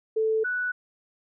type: tone pair in turn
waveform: sine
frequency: 440 / 1480 Hz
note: A4 / F#6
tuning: 0 / 0 cents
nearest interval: octave + major sixth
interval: 2100 cents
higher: second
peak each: -21 / -25 dBFS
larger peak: first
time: 0.16-0.44 / 0.44-0.72 s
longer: neither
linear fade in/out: 10 ms
effects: none